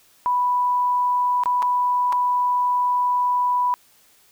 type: tone with dropouts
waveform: sine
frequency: 987 Hz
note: B5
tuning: 1 cent flat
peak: -17 dBFS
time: 0.26-3.74 s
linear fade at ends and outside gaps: 0 ms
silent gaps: 1.436-1.458 / 1.622-1.627 / 2.124-2.128 s
effects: white hiss -56 dBFS RMS until 4.31 s